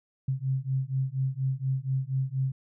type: beating tone pair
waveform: sine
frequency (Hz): 130.81 / 135.01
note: C3 / C#3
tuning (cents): 0 / -45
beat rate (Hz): 4.2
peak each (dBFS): -29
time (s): 0.28-2.52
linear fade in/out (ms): 5
effects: none